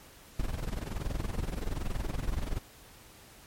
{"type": "noise with amplitude modulation", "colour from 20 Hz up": "brown", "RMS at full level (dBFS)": -29, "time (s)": [0.39, 2.59], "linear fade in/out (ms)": 5, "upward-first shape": "sine", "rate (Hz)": 21.2, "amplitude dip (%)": 85, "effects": ["pink hiss -54 dBFS RMS until 3.46 s", "MP3 64 kbps"]}